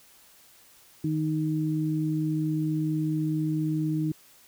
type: tone pair together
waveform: sine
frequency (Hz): 155.55 / 311.1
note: D#3 / D#4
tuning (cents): 0 / 0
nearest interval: octave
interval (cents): 1200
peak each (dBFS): -27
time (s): 1.04-4.12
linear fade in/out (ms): 5
effects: white hiss -56 dBFS RMS until 4.47 s